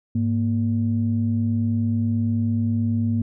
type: tone pair together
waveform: sine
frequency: 103.83 / 233.1 Hz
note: G#2 / A#3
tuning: 0 / 0 cents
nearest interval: octave + major second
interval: 1400 cents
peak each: -21 dBFS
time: 0.15-3.22 s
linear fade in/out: 5 ms
effects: tanh soft clip ceiling -11 dBFS